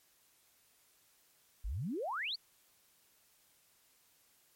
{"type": "exponential sweep", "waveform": "sine", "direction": "up", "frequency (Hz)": [41.75, 4794], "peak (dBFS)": -35, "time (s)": [1.64, 2.36], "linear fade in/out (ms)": 10, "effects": ["white hiss -69 dBFS RMS until 4.55 s", "MP3 64 kbps"]}